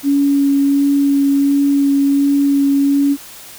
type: tone with vibrato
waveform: sine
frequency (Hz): 280.4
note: C#4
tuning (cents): +20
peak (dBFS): -10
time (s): 0.03-3.17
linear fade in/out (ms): 50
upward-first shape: sine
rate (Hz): 1.4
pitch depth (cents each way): 10
effects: white hiss -36 dBFS RMS until 3.58 s